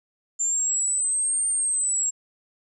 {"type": "exponential two-way sweep", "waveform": "sine", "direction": "up then down", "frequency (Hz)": [7220, 8800, 7520], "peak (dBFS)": -21, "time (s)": [0.39, 2.11], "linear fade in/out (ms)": 20, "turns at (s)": 1.48, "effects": []}